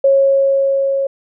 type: tone with level ramp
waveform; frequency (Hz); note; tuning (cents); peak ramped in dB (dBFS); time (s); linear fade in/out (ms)
sine; 547; C#5; -23; -7 to -14; 0.04-1.07; 5
effects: none